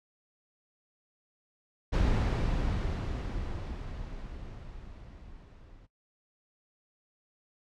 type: noise with level ramp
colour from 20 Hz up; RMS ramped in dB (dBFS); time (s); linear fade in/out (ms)
brown; -24 to -54; 1.92-5.87; 20
effects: noise-tail reverb RT60 0.1 s tail -18 dB re dry + low-pass 5000 Hz 12 dB/octave